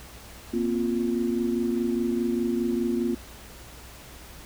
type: chord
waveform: sine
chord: Bb suspended second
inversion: none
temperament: equal with one note detuned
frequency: 236.7 / 261.6 / 349.2 Hz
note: Bb3 / C4 / F4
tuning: +27 / 0 / 0 cents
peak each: -26 / -30 / -27 dBFS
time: 0.53-3.15 s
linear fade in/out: 10 ms
effects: added 60 Hz sine -48 dBFS peak until 4.45 s + pink hiss -46 dBFS RMS until 4.45 s